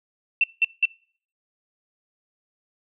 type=tone bursts; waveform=sine; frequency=2691 Hz; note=E7; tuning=35 cents sharp; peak=-15 dBFS; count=3; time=0.41-0.854 s; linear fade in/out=2 ms; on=28 ms; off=180 ms; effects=noise-tail reverb RT60 0.5 s tail -25 dB re dry